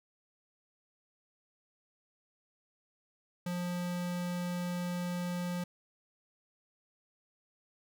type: tone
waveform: square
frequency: 176.9 Hz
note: F3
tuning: 23 cents sharp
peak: -34 dBFS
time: 3.46-5.64 s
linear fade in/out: 5 ms
effects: none